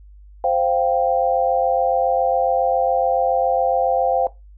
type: chord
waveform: sine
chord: C suspended fourth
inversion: none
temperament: just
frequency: 523.3 / 697.7 / 784.9 Hz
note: C5 / F5 / G5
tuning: 0 / -2 / +2 cents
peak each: -20 dBFS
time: 0.44-4.27 s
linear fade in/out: 2 ms
effects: noise-tail reverb RT60 0.2 s tail -17 dB re dry + added 50 Hz sine -41 dBFS peak until 4.57 s